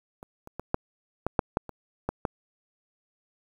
clicks, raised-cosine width 1 ms, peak -28 / -29 / -20 / -9 / -12 / -6 / -9 / -24 / -13 / -12 dBFS, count 10, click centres 0.229 / 0.474 / 0.596 / 0.744 / 1.266 / 1.392 / 1.571 / 1.693 / 2.09 / 2.252 s, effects 8-bit

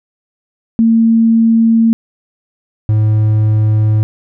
sine / triangle tone pair in turn, 227 / 107.69 Hz, A#3 / A2, -46 / -37 cents, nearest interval octave + minor second, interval 1291 cents, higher first, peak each -6 dBFS, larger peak neither, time 0.79-1.93 / 2.89-4.03 s, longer neither, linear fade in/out 0 ms, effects none

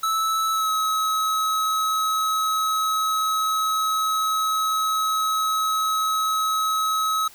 square tone with pitch glide, 1307 to 1282.3 Hz, E6 to E6, -15 to -48 cents, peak -21 dBFS, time 0.03-7.28 s, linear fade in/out 5 ms, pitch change -33 cents, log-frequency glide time 0.52-0.71 s, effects white hiss -48 dBFS RMS until 7.34 s

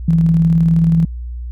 sine tone with tremolo, 164.81 Hz, E3, in tune, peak -8 dBFS, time 0.08-1.05 s, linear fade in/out 5 ms, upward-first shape square, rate 19 Hz, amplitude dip 25%, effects added 60 Hz sine -23 dBFS peak until 1.51 s

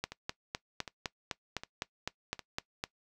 two click trains, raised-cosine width 0.2 ms, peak -16 / -24 dBFS, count 12 / 4, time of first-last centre 0.04-2.839 / 0.12-2.393 s, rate 3.93 / 1.32 Hz, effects noise-tail reverb RT60 0.1 s tail -20 dB re dry

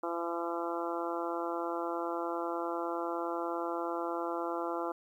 harmonic tone, 169.8 Hz, F3, 48 cents flat, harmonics 2 / 3 / 4 / 5 / 6 / 7 / 8, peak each -37 / -39 / -40 / -41 / -42 / -42 / -43 dBFS, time 0.03-4.92 s, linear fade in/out 5 ms, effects 11-bit

